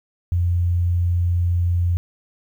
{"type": "tone", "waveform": "sine", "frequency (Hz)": 87.4, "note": "F2", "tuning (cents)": 2, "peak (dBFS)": -16, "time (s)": [0.32, 1.97], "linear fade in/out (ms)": 0, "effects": ["9-bit"]}